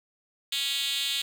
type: tone with high-pass filter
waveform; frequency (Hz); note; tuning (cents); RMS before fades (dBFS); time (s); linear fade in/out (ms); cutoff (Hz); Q
5% pulse; 277.2; C#4; 0; -29; 0.52-1.22; 5; 3600; 3.2
effects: none